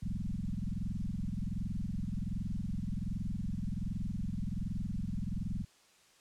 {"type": "tone with frequency modulation", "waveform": "sine", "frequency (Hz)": 103.83, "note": "G#2", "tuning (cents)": 0, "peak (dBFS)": -33, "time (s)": [0.02, 5.65], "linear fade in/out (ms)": 10, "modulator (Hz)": 21.3, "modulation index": 5.3, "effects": ["white hiss -64 dBFS RMS until 6.2 s", "low-pass 8000 Hz 12 dB/octave"]}